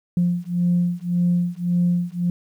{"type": "beating tone pair", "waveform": "sine", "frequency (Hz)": [174.61, 176.41], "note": ["F3", "F3"], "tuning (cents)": [0, 18], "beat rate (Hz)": 1.8, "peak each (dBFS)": -20, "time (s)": [0.17, 2.3], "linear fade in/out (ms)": 2, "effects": ["tanh soft clip ceiling -11 dBFS", "9-bit"]}